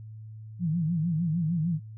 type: tone with vibrato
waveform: sine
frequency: 164.81 Hz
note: E3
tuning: in tune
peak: -24 dBFS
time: 0.59-1.8 s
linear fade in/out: 50 ms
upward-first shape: sine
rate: 6.6 Hz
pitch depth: 130 cents each way
effects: added 109 Hz sine -40 dBFS peak until 1.97 s